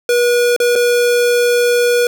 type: tone with dropouts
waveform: square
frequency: 483.1 Hz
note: B4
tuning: 38 cents flat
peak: -11 dBFS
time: 0.09-2.07 s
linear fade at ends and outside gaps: 2 ms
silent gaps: 0.564-0.601 / 0.755-0.759 s
effects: none